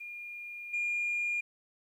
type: tone with level steps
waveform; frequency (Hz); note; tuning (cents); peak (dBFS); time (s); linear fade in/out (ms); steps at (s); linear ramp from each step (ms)
sine; 2416; D7; +48; -40 / -28; 0-1.41; 10; 0.73; 10
effects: tanh soft clip ceiling -26 dBFS + 11-bit